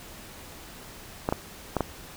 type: clicks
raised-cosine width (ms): 1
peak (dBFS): -10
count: 4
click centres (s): 1.289 / 1.325 / 1.767 / 1.807
effects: pink hiss -45 dBFS RMS until 2.16 s